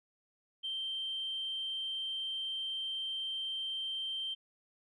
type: tone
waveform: sine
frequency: 3136 Hz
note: G7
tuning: in tune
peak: -34 dBFS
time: 0.63-4.35 s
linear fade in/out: 20 ms
effects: tanh soft clip ceiling -30 dBFS